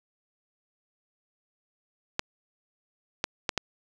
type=clicks; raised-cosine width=0.2 ms; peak=-8 dBFS; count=4; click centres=2.194 / 3.241 / 3.492 / 3.577 s; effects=none